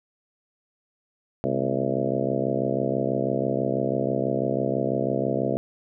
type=harmonic tone with a mistuned harmonic; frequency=66.1 Hz; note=C2; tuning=18 cents sharp; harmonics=2 / 3 / 4 / 5 / 6 / 7 / 8 / 9 / 10; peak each=-31 / -31 / -31 / -31 / -31 / -31 / -31 / -31 / -31 dBFS; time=1.44-5.57 s; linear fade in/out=0 ms; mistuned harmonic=3; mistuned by=+100 cents; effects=none